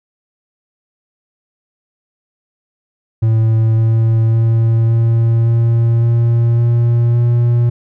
triangle tone with pitch steps, 111.8 / 112.84 / 113.89 / 114.94 / 116.01 / 117.09 / 118.17 / 119.27 Hz, A2 / A2 / A#2 / A#2 / A#2 / A#2 / A#2 / A#2, +28 / +44 / -40 / -24 / -8 / +8 / +24 / +40 cents, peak -7 dBFS, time 3.22-7.7 s, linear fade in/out 10 ms, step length 560 ms, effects none

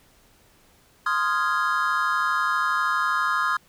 triangle chord, F minor seventh, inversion second, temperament equal with one note detuned, 1041.1 / 1244.5 / 1396.9 / 1661.2 Hz, C6 / Eb6 / F6 / Ab6, -9 / 0 / 0 / 0 cents, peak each -25 / -23 / -25 / -26 dBFS, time 1.06-3.57 s, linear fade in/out 5 ms, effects pink hiss -58 dBFS RMS until 3.68 s

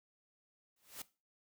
white noise with exponential growth, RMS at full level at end -42 dBFS, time 0.76-1.02 s, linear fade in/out 5 ms, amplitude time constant 55 ms, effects noise-tail reverb RT60 0.3 s tail -18 dB re dry

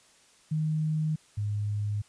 sine tone pair in turn, 155.56 / 103.82 Hz, D#3 / G#2, 0 / 0 cents, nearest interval perfect fifth, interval 700 cents, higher first, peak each -25 / -27 dBFS, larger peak first, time 0.51-1.16 / 1.37-2.02 s, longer neither, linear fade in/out 10 ms, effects white hiss -60 dBFS RMS until 2.08 s + resampled to 22050 Hz

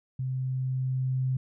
sine tone with level ramp, 130 Hz, C3, 11 cents flat, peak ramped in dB -28 to -24 dBFS, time 0.19-1.37 s, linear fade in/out 5 ms, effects none

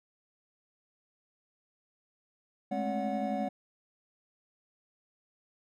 triangle tone cluster, 209.3 / 220.6 / 268 / 570 / 734 Hz, G#3 / A3 / C4 / C#5 / F#5, +14 / +5 / +42 / +48 / -14 cents, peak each -33 / -39 / -35 / -35 / -33 dBFS, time 2.71-3.49 s, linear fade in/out 10 ms, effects none

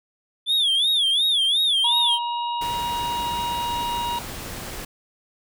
triangle tone with vibrato, 3444 Hz, A7, 38 cents flat, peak -16 dBFS, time 0.46-2.19 s, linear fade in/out 50 ms, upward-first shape sine, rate 2.8 Hz, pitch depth 160 cents each way
harmonic tone, 950 Hz, A#5, 33 cents sharp, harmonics 1 / 3 / 4, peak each -24 / -34 / -36 dBFS, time 1.84-4.19 s, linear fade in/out 5 ms
pink noise, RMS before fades -34 dBFS, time 2.61-4.85 s, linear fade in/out 5 ms
effects none

